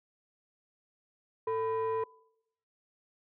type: tone pair together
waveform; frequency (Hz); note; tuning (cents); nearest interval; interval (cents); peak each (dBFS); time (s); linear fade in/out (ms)
sine; 445.6 / 998; A4 / B5; +22 / +18; octave + major second; 1396; -28 / -32; 1.47-2.04; 5
effects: noise-tail reverb RT60 0.8 s tail -25 dB re dry + tanh soft clip ceiling -26 dBFS